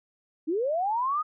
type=linear sweep; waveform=sine; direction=up; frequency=291.3 to 1267 Hz; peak=-24 dBFS; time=0.47-1.23 s; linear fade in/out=20 ms; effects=none